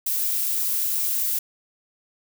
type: noise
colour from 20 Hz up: violet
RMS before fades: -24 dBFS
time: 0.06-1.39 s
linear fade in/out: 5 ms
effects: none